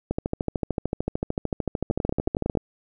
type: two click trains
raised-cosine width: 2 ms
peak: -11 / -11 dBFS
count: 34 / 8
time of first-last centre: 0.11-2.573 / 1.91-2.552 s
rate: 13.4 / 10.9 Hz
effects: none